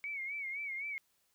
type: tone with vibrato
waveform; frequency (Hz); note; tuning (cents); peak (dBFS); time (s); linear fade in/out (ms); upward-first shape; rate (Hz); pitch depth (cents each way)
sine; 2215; C#7; -2; -37; 0.04-0.98; 0; sine; 3.9; 88
effects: white hiss -75 dBFS RMS until 1.34 s